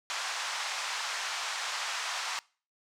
pink band-pass noise, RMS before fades -35 dBFS, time 0.1-2.39 s, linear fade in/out 0 ms, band 840 to 7200 Hz, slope 24 dB/octave, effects noise-tail reverb RT60 0.4 s tail -24 dB re dry

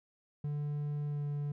triangle tone with pitch glide, 146.83 to 145.31 Hz, D3 to D3, 0 to -18 cents, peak -31 dBFS, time 0.44-1.52 s, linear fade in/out 5 ms, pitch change -18 cents, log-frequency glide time 1.06-1.24 s, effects none

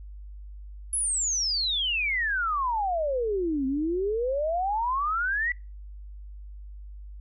sine exponential two-way sweep, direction down then up, 10890 to 259.4 to 1988 Hz, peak -24 dBFS, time 0.93-5.52 s, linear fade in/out 2 ms, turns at 3.66 s, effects noise-tail reverb RT60 0.3 s tail -26 dB re dry + added 50 Hz sine -39 dBFS peak until 7.2 s

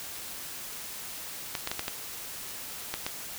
clicks, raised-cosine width 0.2 ms, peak -13 dBFS, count 7, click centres 1.552 / 1.674 / 1.715 / 1.794 / 1.881 / 2.94 / 3.065 s, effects white hiss -40 dBFS RMS until 3.38 s

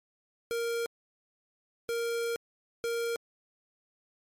square tone bursts at uneven times, 466.2 Hz, A#4, in tune, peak -30 dBFS, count 3, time 0.51-0.86 / 1.89-2.36 / 2.84-3.16 s, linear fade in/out 0 ms, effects MP3 64 kbps

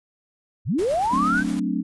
sine linear sweep, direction up, 72.3 to 1597 Hz, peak -19 dBFS, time 0.65-1.44 s, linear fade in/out 50 ms
pink noise with tremolo, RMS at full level -36 dBFS, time 0.78-1.6 s, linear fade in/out 10 ms, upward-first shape triangle, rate 8.7 Hz, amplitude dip 40%
sine chord, D dominant seventh, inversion first, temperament equal, 185 / 220 / 261.6 / 293.7 Hz, F#3 / A3 / C4 / D4, 0 / 0 / 0 / 0 cents, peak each -27 dBFS, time 1.11-1.83 s, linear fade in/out 20 ms
effects resampled to 24000 Hz

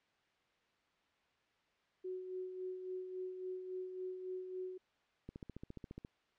sine tone with tremolo, 370 Hz, F#4, in tune, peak -39 dBFS, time 2.04-4.78 s, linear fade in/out 10 ms, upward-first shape sine, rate 3.6 Hz, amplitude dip 50%
click train, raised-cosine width 3 ms, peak -34 dBFS, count 12, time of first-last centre 5.29-6.049 s, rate 14.5 Hz
effects white hiss -75 dBFS RMS until 6.38 s + low-pass 3000 Hz 12 dB/octave

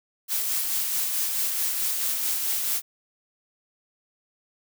blue noise with tremolo, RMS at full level -25 dBFS, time 0.28-2.82 s, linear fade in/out 50 ms, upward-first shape sine, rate 4.6 Hz, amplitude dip 30%, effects none

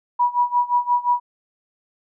sine tone with tremolo, 972 Hz, B5, 28 cents flat, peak -13 dBFS, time 0.19-1.2 s, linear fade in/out 10 ms, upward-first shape sine, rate 5.7 Hz, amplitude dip 90%, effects none

